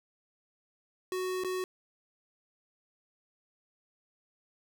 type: tone with dropouts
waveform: square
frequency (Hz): 370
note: F#4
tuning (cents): 0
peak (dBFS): -32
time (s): 1.12-1.64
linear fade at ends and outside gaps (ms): 1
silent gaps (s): 1.437-1.446
effects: none